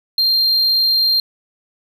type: tone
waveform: triangle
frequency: 4186 Hz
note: C8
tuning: in tune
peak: -11 dBFS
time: 0.18-1.2 s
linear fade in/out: 2 ms
effects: none